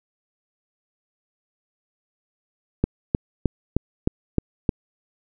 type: click train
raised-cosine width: 3 ms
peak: -5 dBFS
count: 7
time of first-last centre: 2.84-4.692 s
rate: 3.24 Hz
effects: none